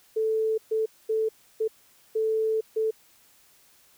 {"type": "tone bursts at uneven times", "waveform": "sine", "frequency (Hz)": 440, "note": "A4", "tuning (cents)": 0, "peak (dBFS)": -22, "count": 6, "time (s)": [[0.16, 0.58], [0.71, 0.86], [1.09, 1.29], [1.6, 1.68], [2.15, 2.61], [2.76, 2.91]], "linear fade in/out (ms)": 10, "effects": ["white hiss -59 dBFS RMS until 3.97 s"]}